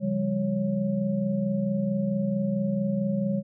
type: tone cluster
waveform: sine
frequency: 139.5 / 175 / 199.5 / 553 Hz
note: C#3 / F3 / G3 / C#5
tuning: +11 / +4 / +31 / -4 cents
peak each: -33 / -32 / -25 / -32 dBFS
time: 0-3.43 s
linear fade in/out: 50 ms
effects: none